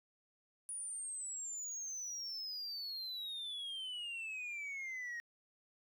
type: exponential sweep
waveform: sine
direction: down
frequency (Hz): 9770 to 1864.7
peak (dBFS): -38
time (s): 0.69-5.2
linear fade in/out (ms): 0
effects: tanh soft clip ceiling -40 dBFS + 12-bit

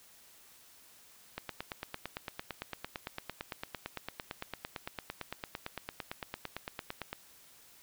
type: click train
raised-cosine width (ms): 0.3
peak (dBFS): -21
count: 52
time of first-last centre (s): 1.38-7.13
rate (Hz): 8.87
effects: white hiss -59 dBFS RMS until 7.82 s

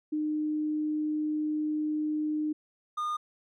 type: tone pair in turn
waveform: sine / triangle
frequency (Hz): 304.8 / 1219.2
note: D#4 / D#6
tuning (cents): -36 / -36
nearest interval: 2 octaves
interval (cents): 2400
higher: second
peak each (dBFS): -27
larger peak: neither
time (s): 0.12-2.53 / 2.97-3.17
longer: first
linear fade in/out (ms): 10
effects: none

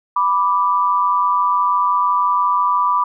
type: tone pair together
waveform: sine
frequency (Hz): 987.8 / 1173.7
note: B5 / D6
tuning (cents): 0 / -1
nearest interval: minor third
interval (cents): 299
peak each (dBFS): -16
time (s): 0.16-3.04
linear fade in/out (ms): 5
effects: none

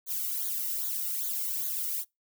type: noise with flanger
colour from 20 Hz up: violet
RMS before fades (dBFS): -32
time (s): 0.06-2.05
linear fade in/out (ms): 50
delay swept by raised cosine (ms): 0.37 to 1.24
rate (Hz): 2.5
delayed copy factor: -0.85
effects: noise-tail reverb RT60 0.2 s tail -25 dB re dry

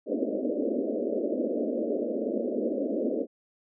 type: band-pass noise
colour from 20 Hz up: pink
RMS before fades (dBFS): -29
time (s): 0.06-3.27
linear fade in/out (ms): 50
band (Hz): 220 to 620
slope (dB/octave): 96
effects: none

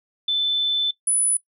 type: tone pair in turn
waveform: sine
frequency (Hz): 3521 / 9959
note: A7 / D#9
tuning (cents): 0 / +1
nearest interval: octave + tritone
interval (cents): 1801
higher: second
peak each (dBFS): -18 / -16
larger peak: second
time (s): 0.28-0.91 / 1.07-1.37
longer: first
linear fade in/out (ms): 5
effects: noise-tail reverb RT60 0.1 s tail -19 dB re dry

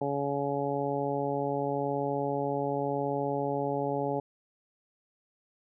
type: harmonic tone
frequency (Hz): 140.9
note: C#3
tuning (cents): +29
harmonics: 1 / 2 / 3 / 4 / 5 / 6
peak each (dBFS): -37 / -35 / -33 / -34 / -37 / -35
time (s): 0.01-4.2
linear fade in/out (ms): 5
effects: none

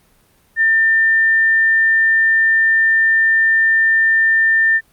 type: tone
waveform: sine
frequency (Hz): 1800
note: A6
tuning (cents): +39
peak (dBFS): -10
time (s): 0.56-4.81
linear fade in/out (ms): 50
effects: pink hiss -55 dBFS RMS until 4.92 s + Opus 32 kbps

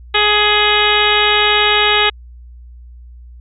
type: harmonic tone with a mistuned harmonic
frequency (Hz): 418.3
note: G#4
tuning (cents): +12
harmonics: 1 / 2 / 3 / 4 / 5 / 6 / 7 / 8 / 9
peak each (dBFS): -19 / -19 / -19 / -19 / -19 / -19 / -19 / -19 / -19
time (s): 0.14-2.1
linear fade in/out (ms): 10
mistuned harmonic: 7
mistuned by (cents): +20
effects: added 60 Hz sine -34 dBFS peak until 3.4 s

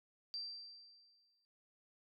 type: tone with exponential decay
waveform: sine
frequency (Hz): 4696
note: D8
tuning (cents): -1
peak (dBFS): -39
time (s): 0.34-1.45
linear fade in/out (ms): 0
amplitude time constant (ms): 240
effects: none

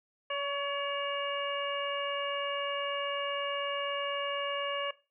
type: harmonic tone with a mistuned harmonic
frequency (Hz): 567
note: C#5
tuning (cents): +39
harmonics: 1 / 2 / 3 / 4 / 5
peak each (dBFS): -35 / -36 / -40 / -42 / -38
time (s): 0.3-4.91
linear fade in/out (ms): 5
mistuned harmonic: 2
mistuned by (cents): -17
effects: noise-tail reverb RT60 0.3 s tail -18 dB re dry

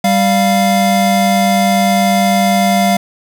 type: tone pair together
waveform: square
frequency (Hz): 196.01 / 698.5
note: G3 / F5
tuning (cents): 0 / 0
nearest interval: octave + minor seventh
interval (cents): 2200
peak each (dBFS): -13 / -13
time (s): 0.04-2.97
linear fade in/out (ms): 5
effects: none

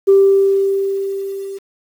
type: tone with level ramp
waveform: sine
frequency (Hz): 392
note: G4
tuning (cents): 0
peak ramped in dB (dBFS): -4 to -25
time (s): 0.07-1.59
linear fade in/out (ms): 20
effects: tanh soft clip ceiling -2 dBFS + 7-bit

